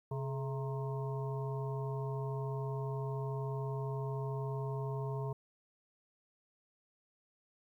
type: harmonic tone with a mistuned harmonic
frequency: 133 Hz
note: C3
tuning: 29 cents sharp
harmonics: 1 / 3 / 5 / 7 / 8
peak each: -36 / -42 / -48 / -47 / -51 dBFS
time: 0.11-5.33 s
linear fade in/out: 5 ms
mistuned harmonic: 3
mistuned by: +89 cents
effects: 12-bit